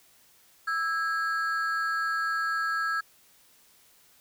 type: ring-modulated tone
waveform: triangle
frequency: 1480 Hz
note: F#6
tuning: in tune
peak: -21 dBFS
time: 0.67-3.01 s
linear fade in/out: 10 ms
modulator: 162 Hz
effects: white hiss -60 dBFS RMS until 4.2 s